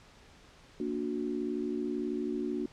sine chord, Bb augmented, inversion none, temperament just, 233.1 / 291.4 / 364.2 Hz, Bb3 / D4 / F#4, 0 / -13 / -27 cents, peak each -36 / -35 / -35 dBFS, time 0.8-2.66 s, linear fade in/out 2 ms, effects pink hiss -57 dBFS RMS until 2.72 s + low-pass 6000 Hz 12 dB/octave

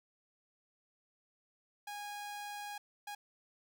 sawtooth tone bursts at uneven times, 823 Hz, G#5, 16 cents flat, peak -38 dBFS, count 2, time 1.87-2.78 / 3.07-3.15 s, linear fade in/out 5 ms, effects none

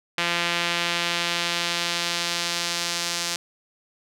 sawtooth tone with band-pass filter sweep, 172 Hz, F3, 26 cents flat, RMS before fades -26 dBFS, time 0.18-3.36 s, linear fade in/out 2 ms, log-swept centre 2700 to 5500 Hz, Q 1.2, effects none

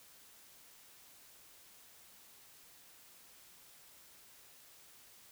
silence, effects white hiss -60 dBFS RMS until 5.31 s

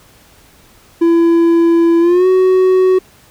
triangle tone with pitch glide, 335.9 to 372.7 Hz, E4 to F#4, +33 to +13 cents, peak -5 dBFS, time 1.01-2.99 s, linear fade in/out 10 ms, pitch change +180 cents, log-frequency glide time 2-2.27 s, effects pink hiss -46 dBFS RMS until 3.3 s

